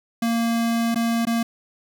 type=tone with dropouts; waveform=square; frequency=231.2 Hz; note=A#3; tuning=14 cents flat; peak=-20 dBFS; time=0.22-1.43 s; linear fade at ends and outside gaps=5 ms; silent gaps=0.946-0.957 / 1.253-1.269 s; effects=none